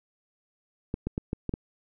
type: clicks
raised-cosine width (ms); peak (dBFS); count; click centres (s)
3; -16; 6; 0.941 / 1.07 / 1.179 / 1.331 / 1.493 / 1.539
effects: none